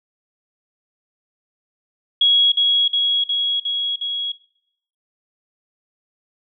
sine tone with echo, 3322 Hz, G#7, in tune, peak -11 dBFS, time 2.21-2.52 s, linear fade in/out 5 ms, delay 360 ms, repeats 5, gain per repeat -2 dB, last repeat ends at 4.32 s, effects noise-tail reverb RT60 0.7 s tail -18 dB re dry

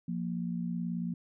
sine tone pair together, 174.63 / 233.1 Hz, F3 / A#3, 0 / 0 cents, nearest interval perfect fourth, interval 500 cents, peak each -33 / -36 dBFS, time 0.08-1.14 s, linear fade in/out 5 ms, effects none

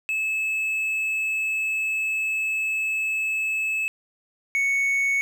triangle tone pair in turn, 2600 / 2218 Hz, E7 / C#7, -24 / 0 cents, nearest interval minor third, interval 276 cents, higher first, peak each -21 / -18 dBFS, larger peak second, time 0.09-3.88 / 4.55-5.21 s, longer first, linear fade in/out 0 ms, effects none

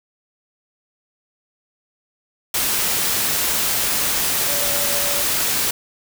sine tone in noise, 574 Hz, D5, 40 cents flat, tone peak -29 dBFS, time 4.48-5.22 s, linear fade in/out 5 ms, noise white, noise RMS -20 dBFS, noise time 2.54-5.71 s, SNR -12 dB, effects none

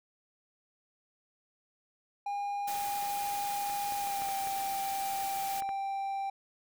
triangle tone with pitch glide, 810 to 785.6 Hz, G#5 to G5, -43 to +4 cents, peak -30 dBFS, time 2.26-6.3 s, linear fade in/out 5 ms, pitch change -53 cents, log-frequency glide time 3.95-4.33 s
white noise, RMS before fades -41 dBFS, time 2.67-5.61 s, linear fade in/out 10 ms
clicks, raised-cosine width 0.5 ms, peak -29 dBFS, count 8, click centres 3.698 / 3.923 / 4.072 / 4.22 / 4.289 / 4.472 / 5.622 / 5.691 s
effects none

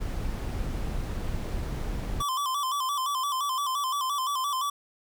brown noise, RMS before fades -31 dBFS, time 0-2.23 s, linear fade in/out 20 ms
square tone with vibrato, 1092 Hz, C#6, 26 cents flat, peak -27 dBFS, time 2.2-4.7 s, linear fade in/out 5 ms, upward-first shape square, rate 5.8 Hz, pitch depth 88 cents each way
effects none

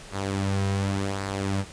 sawtooth tone with flanger, 98 Hz, G2, in tune, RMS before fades -27 dBFS, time 0.11-1.65 s, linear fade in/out 50 ms, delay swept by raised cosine 0.31 to 3.51 ms, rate 0.89 Hz, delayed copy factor -0.55, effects pink hiss -44 dBFS RMS until 1.72 s + resampled to 22050 Hz

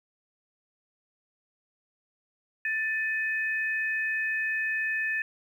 sine tone pair together, 1765.8 / 2525 Hz, A6 / D#7, +6 / +25 cents, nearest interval tritone, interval 619 cents, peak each -27 / -33 dBFS, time 2.65-5.22 s, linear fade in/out 2 ms, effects 10-bit

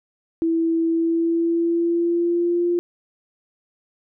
sine tone with pitch glide, 329.3 to 348.1 Hz, E4 to F4, -2 to -6 cents, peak -17 dBFS, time 0.42-2.79 s, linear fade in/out 0 ms, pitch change +96 cents, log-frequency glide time 0.88-2.68 s, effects none

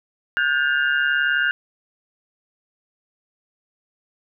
sine tone cluster, 1445 / 1584 / 1736 / 2809 Hz, F#6 / G6 / A6 / F7, -41 / +18 / -24 / +9 cents, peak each -21 / -20 / -29 / -29 dBFS, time 0.37-1.51 s, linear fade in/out 0 ms, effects none

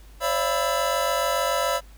square tone cluster, 535 / 582 / 678 / 991 / 1319 Hz, C5 / D5 / E5 / B5 / E6, +38 / -16 / +49 / +6 / +1 cents, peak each -29 dBFS, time 0.2-1.81 s, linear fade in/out 50 ms, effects added 50 Hz sine -44 dBFS peak until 1.97 s + pink hiss -55 dBFS RMS until 1.97 s

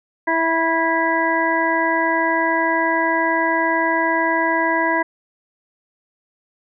harmonic tone with a mistuned harmonic, 328.9 Hz, E4, 4 cents flat, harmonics 1 / 2 / 3 / 5 / 6, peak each -23 / -23 / -20 / -23 / -23 dBFS, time 0.27-5.03 s, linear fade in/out 10 ms, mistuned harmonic 3, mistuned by -16 cents, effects none

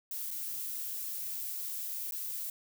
violet noise with dropouts, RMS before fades -38 dBFS, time 0.11-2.5 s, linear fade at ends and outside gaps 2 ms, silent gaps 0.307-0.311 / 2.11-2.121 s, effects none

